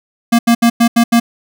square tone bursts at uneven times, 233.9 Hz, A#3, 6 cents sharp, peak -7 dBFS, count 6, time 0.32-0.39 / 0.47-0.55 / 0.62-0.7 / 0.8-0.88 / 0.96-1.04 / 1.12-1.2 s, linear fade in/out 10 ms, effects none

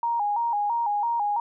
sine tone with vibrato, 879 Hz, A5, 2 cents flat, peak -22 dBFS, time 0.03-1.4 s, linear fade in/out 2 ms, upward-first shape square, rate 3 Hz, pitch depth 110 cents each way, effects none

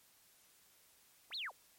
sine linear two-way sweep, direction up then down, 53.8 to 4435 to 348.7 Hz, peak -39 dBFS, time 1.3-1.52 s, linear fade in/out 50 ms, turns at 1.35 s, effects white hiss -67 dBFS RMS until 1.78 s + MP3 64 kbps

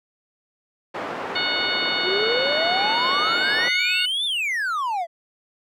pink band-pass noise, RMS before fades -30 dBFS, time 0.94-3.69 s, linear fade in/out 10 ms, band 390 to 1600 Hz, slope 12 dB/octave
harmonic tone, 732 Hz, F#5, 19 cents flat, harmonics 2 / 3 / 4 / 5 / 6, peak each -28 / -28 / -28 / -28 / -28 dBFS, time 1.35-4.06 s, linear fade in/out 10 ms
triangle exponential two-way sweep, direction up then down, 349.2 to 3624 to 646 Hz, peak -20 dBFS, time 2.03-5.07 s, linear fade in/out 50 ms, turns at 4.25 s
effects none

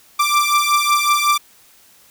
sawtooth beating tone pair, 1174.7 / 1180.1 Hz, D6 / D6, 0 / +8 cents, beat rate 5.4 Hz, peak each -13 dBFS, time 0.19-1.38 s, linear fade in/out 10 ms, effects white hiss -50 dBFS RMS until 2.1 s

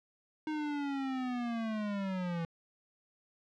square linear sweep, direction down, 311.1 to 164.4 Hz, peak -34 dBFS, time 0.47-2.45 s, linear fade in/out 2 ms, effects low-pass 3000 Hz 12 dB/octave

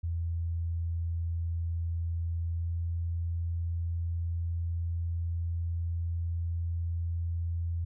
sine tone with pitch glide, 83.9 to 84.53 Hz, E2 to E2, +31 to +44 cents, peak -29 dBFS, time 0.03-7.85 s, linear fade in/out 10 ms, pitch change +13 cents, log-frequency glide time 2.56-2.66 s, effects none

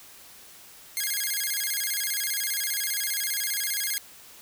5% pulse tone with vibrato, 1864.7 Hz, A#6, in tune, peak -16 dBFS, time 0.97-3.98 s, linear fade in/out 0 ms, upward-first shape square, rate 15 Hz, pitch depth 220 cents each way, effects white hiss -49 dBFS RMS until 4.41 s

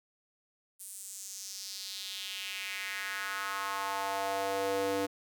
square tone with high-pass filter sweep, 98 Hz, G2, in tune, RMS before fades -36 dBFS, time 0.79-5.07 s, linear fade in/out 20 ms, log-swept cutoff 9700 to 380 Hz, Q 2.7, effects none

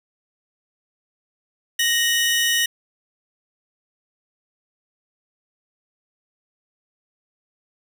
sawtooth tone pair together, 1864.7 / 2960 Hz, A#6 / F#7, 0 / 0 cents, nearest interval minor sixth, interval 800 cents, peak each -17 dBFS, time 1.79-2.66 s, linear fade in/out 5 ms, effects none

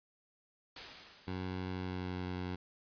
white noise with exponential decay, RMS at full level -43 dBFS, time 0.76-2.14 s, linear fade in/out 5 ms, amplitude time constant 300 ms
15% pulse tone with pitch glide, 92.5 to 90.91 Hz, F#2 to F#2, 0 to -30 cents, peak -31 dBFS, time 1.27-2.56 s, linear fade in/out 10 ms, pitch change -30 cents, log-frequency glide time 1.71-2.21 s
effects resampled to 11025 Hz

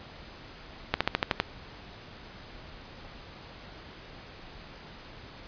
slowing click train, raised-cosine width 0.3 ms, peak -7 dBFS, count 7, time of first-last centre 0.94-1.4 s, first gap 66 ms, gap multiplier 1.06, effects pink hiss -47 dBFS RMS until 5.47 s + resampled to 11025 Hz

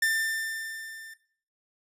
45% pulse tone with level ramp, 1789 Hz, A6, 28 cents sharp, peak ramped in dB -21 to -42 dBFS, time 0.02-1.14 s, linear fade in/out 5 ms, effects noise-tail reverb RT60 0.5 s tail -17 dB re dry + resampled to 32000 Hz

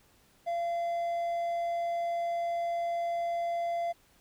triangle tone, 685 Hz, F5, 34 cents flat, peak -27 dBFS, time 0.46-3.93 s, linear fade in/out 20 ms, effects pink hiss -64 dBFS RMS until 4.2 s

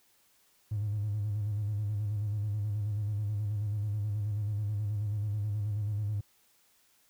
triangle tone with vibrato, 104.2 Hz, G#2, 6 cents sharp, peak -26 dBFS, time 0.71-6.21 s, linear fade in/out 10 ms, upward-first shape square, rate 9.3 Hz, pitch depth 48 cents each way, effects tanh soft clip ceiling -26 dBFS + white hiss -67 dBFS RMS until 7.09 s

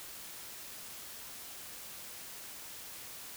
silence, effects white hiss -47 dBFS RMS until 3.36 s

